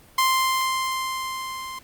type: tone with level ramp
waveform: sawtooth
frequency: 1046.5 Hz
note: C6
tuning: in tune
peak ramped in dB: -13 to -29 dBFS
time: 0.18-1.79 s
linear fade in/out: 5 ms
effects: pink hiss -52 dBFS RMS until 1.83 s + Opus 32 kbps